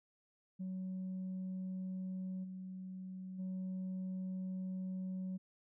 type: tone with level steps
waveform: sine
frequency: 186.6 Hz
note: F#3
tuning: 15 cents sharp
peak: -37 / -43 / -36 dBFS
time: 0.59-5.38 s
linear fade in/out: 20 ms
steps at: 2.43 / 3.38 s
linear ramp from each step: 20 ms
effects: tanh soft clip ceiling -37 dBFS